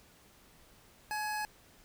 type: tone pair together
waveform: square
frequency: 851.6 / 1672 Hz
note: G#5 / G#6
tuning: +43 / +11 cents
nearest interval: octave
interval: 1168 cents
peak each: -36 / -39 dBFS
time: 1.11-1.45 s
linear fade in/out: 0 ms
effects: pink hiss -61 dBFS RMS until 1.84 s